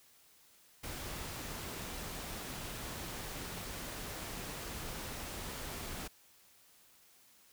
pink noise, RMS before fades -43 dBFS, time 0.83-6.08 s, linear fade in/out 10 ms, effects white hiss -64 dBFS RMS until 7.52 s

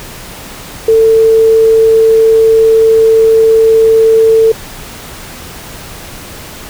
sine tone, 446.8 Hz, A4, 27 cents sharp, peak -3 dBFS, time 0.88-4.52 s, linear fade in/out 5 ms, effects pink hiss -28 dBFS RMS until 6.69 s

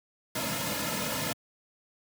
pink noise with comb filter, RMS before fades -31 dBFS, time 0.35-1.33 s, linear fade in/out 5 ms, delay 2.6 ms, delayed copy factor -1, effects high-pass 150 Hz 12 dB/octave

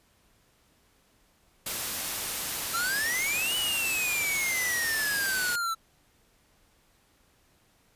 white noise, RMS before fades -32 dBFS, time 1.66-5.56 s, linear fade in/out 5 ms
square exponential two-way sweep, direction up then down, 1318.5 to 2988 to 1318.5 Hz, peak -28 dBFS, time 2.73-5.75 s, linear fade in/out 20 ms, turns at 3.56 s
effects pink hiss -65 dBFS RMS until 7.95 s + resampled to 32000 Hz

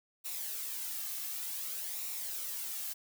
blue noise with flanger, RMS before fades -39 dBFS, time 0.24-2.94 s, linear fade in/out 20 ms, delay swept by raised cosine 0.62 to 2.12 ms, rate 0.55 Hz, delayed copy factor -0.5, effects none

